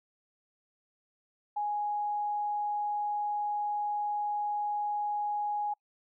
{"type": "tone", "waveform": "sine", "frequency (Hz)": 830.6, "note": "G#5", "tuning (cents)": 0, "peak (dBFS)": -29, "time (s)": [1.56, 5.74], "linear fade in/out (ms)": 10, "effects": ["noise-tail reverb RT60 0.1 s tail -26 dB re dry"]}